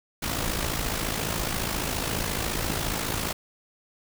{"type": "noise with amplitude modulation", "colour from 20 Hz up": "pink", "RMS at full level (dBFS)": -26, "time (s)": [0.22, 3.33], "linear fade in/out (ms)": 10, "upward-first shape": "sine", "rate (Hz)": 54.5, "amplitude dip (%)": 60, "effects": []}